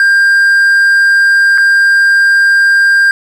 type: tone with dropouts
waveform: triangle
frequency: 1597 Hz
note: G6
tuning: 32 cents sharp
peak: -3 dBFS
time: 0-3.11 s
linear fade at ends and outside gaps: 1 ms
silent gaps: 1.577-1.581 s
effects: none